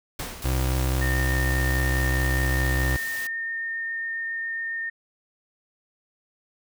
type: noise with exponential decay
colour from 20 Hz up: pink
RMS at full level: -30 dBFS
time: 0.19-0.88 s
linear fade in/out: 5 ms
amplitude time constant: 150 ms
type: noise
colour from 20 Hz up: white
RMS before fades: -37 dBFS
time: 0.42-3.27 s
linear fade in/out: 2 ms
type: tone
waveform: 30% pulse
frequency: 64.8 Hz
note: C2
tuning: 16 cents flat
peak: -19 dBFS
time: 0.44-2.97 s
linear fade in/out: 10 ms
type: tone with vibrato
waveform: sine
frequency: 1825 Hz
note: A#6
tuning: 37 cents flat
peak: -27 dBFS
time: 1.01-4.9 s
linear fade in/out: 10 ms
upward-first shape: triangle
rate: 7.3 Hz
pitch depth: 8 cents each way
effects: none